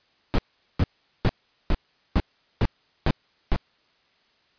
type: noise bursts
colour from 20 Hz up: brown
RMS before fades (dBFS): -19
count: 8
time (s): 0.34-3.562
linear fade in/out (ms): 0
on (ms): 44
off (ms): 410
effects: white hiss -64 dBFS RMS until 4.58 s + resampled to 11025 Hz